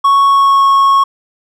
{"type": "tone with pitch glide", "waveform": "triangle", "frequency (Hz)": [1108.7, 1098.5], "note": ["C#6", "C#6"], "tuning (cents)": [0, -16], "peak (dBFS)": -4, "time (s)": [0.04, 1.04], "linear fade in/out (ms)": 10, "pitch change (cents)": -16, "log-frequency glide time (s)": [0.26, 0.64], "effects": []}